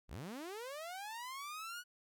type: linear sweep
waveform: sawtooth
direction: up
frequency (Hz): 30.87 to 1480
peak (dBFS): -40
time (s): 0.08-1.84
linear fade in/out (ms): 50
effects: none